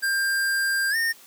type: tone with pitch glide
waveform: square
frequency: 1593 to 1829.9 Hz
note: G6 to A#6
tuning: +27 to -33 cents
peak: -22 dBFS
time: 0.02-1.13 s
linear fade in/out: 20 ms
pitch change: +240 cents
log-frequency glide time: 0.9-0.96 s
effects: white hiss -50 dBFS RMS until 1.26 s + high-pass 150 Hz 12 dB/octave